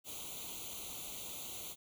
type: noise with comb filter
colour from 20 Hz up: white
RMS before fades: -45 dBFS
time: 0.04-1.76 s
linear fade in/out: 50 ms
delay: 0.29 ms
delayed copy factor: +0.95
effects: none